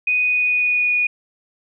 sine tone with pitch glide, 2488 to 2459 Hz, D#7 to D#7, -1 to -21 cents, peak -15 dBFS, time 0.07-1.07 s, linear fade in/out 5 ms, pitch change -20 cents, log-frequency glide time 0.21-0.94 s, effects none

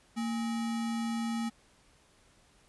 sine tone with sample-and-hold, 229.1 Hz, A#3, 30 cents flat, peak -30 dBFS, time 0.16-1.5 s, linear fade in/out 20 ms, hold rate 1050 Hz, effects pink hiss -64 dBFS RMS until 2.68 s + resampled to 24000 Hz

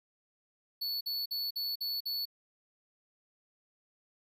square tone bursts, 4435 Hz, C#8, in tune, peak -33 dBFS, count 6, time 0.81-2.255 s, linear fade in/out 10 ms, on 200 ms, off 49 ms, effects none

